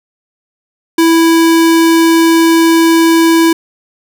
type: tone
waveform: square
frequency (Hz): 329.6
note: E4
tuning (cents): 0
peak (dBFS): -6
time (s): 0.98-3.53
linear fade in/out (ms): 5
effects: none